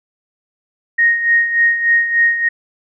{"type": "tone with tremolo", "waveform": "sine", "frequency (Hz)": 1864.7, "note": "A#6", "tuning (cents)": 0, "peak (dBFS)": -8, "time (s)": [0.98, 2.49], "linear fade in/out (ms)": 10, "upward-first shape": "sine", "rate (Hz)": 3.4, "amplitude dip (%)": 65, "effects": []}